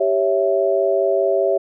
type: chord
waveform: sine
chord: C# diminished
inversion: second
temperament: equal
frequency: 392 / 554.4 / 659.3 Hz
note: G4 / C#5 / E5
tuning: 0 / 0 / 0 cents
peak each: -19 dBFS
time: 0-1.58 s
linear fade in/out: 10 ms
effects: none